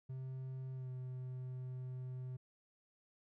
triangle tone with pitch glide, 130.81 to 127.82 Hz, C3 to C3, 0 to -40 cents, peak -40 dBFS, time 0.09-2.37 s, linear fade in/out 10 ms, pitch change -40 cents, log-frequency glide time 0.74-0.89 s, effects none

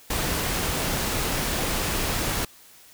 pink noise, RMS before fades -26 dBFS, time 0.1-2.45 s, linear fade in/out 5 ms, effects white hiss -51 dBFS RMS until 2.93 s

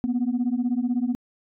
sine beating tone pair, 237.1 / 253.1 Hz, A#3 / B3, +30 / +43 cents, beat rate 16 Hz, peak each -23 dBFS, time 0.04-1.15 s, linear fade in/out 0 ms, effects tanh soft clip ceiling -17 dBFS

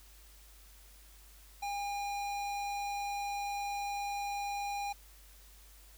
square tone with notch filter, 809 Hz, G#5, 46 cents flat, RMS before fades -37 dBFS, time 1.62-4.93 s, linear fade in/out 10 ms, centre 11000 Hz, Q 1.3, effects added 50 Hz sine -56 dBFS peak until 5.97 s + white hiss -60 dBFS RMS until 5.97 s

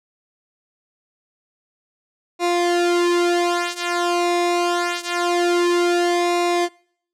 sawtooth tone with flanger, 349.2 Hz, F4, in tune, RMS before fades -19 dBFS, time 2.39-6.69 s, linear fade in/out 50 ms, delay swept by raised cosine 0.63 to 3.53 ms, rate 0.25 Hz, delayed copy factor -0.85, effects noise-tail reverb RT60 0.6 s tail -24 dB re dry + low-pass 8000 Hz 12 dB/octave

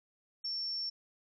sine tone, 5440 Hz, F8, 46 cents flat, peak -34 dBFS, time 0.44-0.9 s, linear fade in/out 10 ms, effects none

